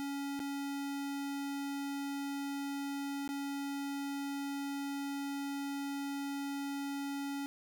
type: tone with dropouts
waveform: square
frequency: 280 Hz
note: C#4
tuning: 18 cents sharp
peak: -37 dBFS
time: 0-7.46 s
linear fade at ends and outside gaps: 0 ms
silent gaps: 0.393-0.401 / 3.277-3.29 s
effects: none